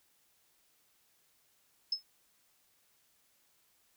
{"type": "tone with exponential decay", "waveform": "sine", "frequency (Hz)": 5200, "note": "E8", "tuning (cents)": -24, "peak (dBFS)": -26, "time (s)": [1.92, 2.03], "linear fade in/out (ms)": 5, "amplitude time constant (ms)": 22, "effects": ["white hiss -71 dBFS RMS until 3.96 s"]}